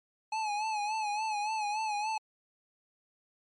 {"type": "tone with vibrato", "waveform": "square", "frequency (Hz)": 852, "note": "G#5", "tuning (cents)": 44, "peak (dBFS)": -31, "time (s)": [0.32, 2.18], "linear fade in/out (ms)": 5, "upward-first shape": "sine", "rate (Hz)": 3.5, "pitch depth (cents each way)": 65, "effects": ["low-pass 7000 Hz 12 dB/octave", "MP3 48 kbps"]}